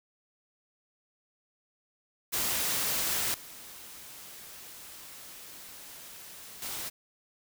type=noise with level steps; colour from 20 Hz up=white; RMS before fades=-30 / -47 / -37 dBFS; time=2.32-6.9 s; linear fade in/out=20 ms; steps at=3.34 / 6.62 s; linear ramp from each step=2 ms; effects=none